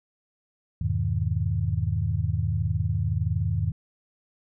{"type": "chord", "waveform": "sine", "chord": "E major seventh", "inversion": "none", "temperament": "equal with one note detuned", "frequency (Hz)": [82.41, 101.92, 123.47, 155.56], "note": ["E2", "G#2", "B2", "D#3"], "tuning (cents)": [0, -32, 0, 0], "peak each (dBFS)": [-28, -26, -31, -30], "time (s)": [0.81, 3.72], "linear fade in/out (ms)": 5, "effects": []}